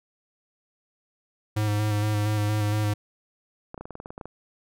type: tone with vibrato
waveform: square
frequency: 105.4 Hz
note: G#2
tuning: 26 cents sharp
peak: -23 dBFS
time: 1.56-2.94 s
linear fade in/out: 10 ms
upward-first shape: square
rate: 4.3 Hz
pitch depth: 20 cents each way
type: clicks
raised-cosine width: 1 ms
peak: -23 dBFS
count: 12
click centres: 3.744 / 3.778 / 3.81 / 3.855 / 3.907 / 3.954 / 4.001 / 4.059 / 4.105 / 4.179 / 4.212 / 4.256 s
effects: none